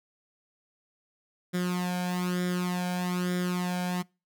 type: tone with flanger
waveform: sawtooth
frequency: 179.5 Hz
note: F3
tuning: 48 cents sharp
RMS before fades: -29 dBFS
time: 1.53-4.03 s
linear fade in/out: 20 ms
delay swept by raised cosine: 0.56 to 1.28 ms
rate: 1.1 Hz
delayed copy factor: +0.75
effects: noise-tail reverb RT60 0.3 s tail -26 dB re dry